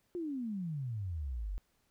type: exponential sweep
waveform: sine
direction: down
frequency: 362.5 to 43.65 Hz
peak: -35 dBFS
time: 0.15-1.58 s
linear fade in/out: 0 ms
effects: pink hiss -75 dBFS RMS until 1.9 s